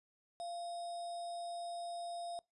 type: tone with sample-and-hold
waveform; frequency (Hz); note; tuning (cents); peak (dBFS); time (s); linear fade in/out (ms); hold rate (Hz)
sine; 691; F5; -19; -40; 0.4-2.39; 0; 4410
effects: noise-tail reverb RT60 0.2 s tail -23 dB re dry + resampled to 24000 Hz